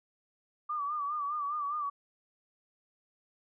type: tone with vibrato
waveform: sine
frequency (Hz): 1174.7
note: D6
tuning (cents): 0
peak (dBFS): -31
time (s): 0.69-1.9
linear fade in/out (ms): 10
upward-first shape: sine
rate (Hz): 4.9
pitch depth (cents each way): 71
effects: none